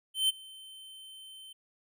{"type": "tone with ADSR envelope", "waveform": "square", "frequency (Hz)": 3089, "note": "G7", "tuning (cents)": -26, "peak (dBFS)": -23, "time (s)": [0.14, 1.53], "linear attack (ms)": 150, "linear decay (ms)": 20, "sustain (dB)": -24, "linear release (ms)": 8, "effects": []}